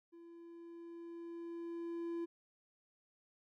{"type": "tone with level ramp", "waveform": "triangle", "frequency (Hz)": 338.2, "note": "E4", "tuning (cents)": 44, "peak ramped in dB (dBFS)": [-52, -35], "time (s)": [0.12, 2.26], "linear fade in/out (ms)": 20, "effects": []}